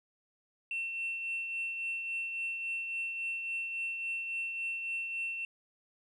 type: tone with tremolo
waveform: sine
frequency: 2700 Hz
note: E7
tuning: 41 cents sharp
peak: -30 dBFS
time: 0.71-5.45 s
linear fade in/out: 2 ms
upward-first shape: triangle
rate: 3.6 Hz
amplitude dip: 50%
effects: tanh soft clip ceiling -30 dBFS + 12-bit